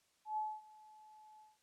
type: tone with ADSR envelope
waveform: sine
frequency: 859 Hz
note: A5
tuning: 42 cents flat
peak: -34 dBFS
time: 0.25-1.58 s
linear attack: 120 ms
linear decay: 240 ms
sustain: -23 dB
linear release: 180 ms
effects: white hiss -75 dBFS RMS until 1.62 s + low-pass 9000 Hz 12 dB/octave